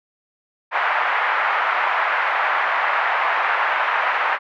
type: band-pass noise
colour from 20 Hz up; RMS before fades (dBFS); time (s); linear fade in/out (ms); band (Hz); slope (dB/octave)
pink; -20; 0.71-4.39; 50; 790 to 2100; 24
effects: none